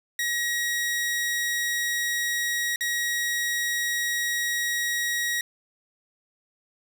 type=tone with dropouts; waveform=sawtooth; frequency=1900 Hz; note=A#6; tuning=33 cents sharp; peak=-21 dBFS; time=0.19-5.41 s; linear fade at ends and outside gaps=2 ms; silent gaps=2.76-2.808 s; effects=9-bit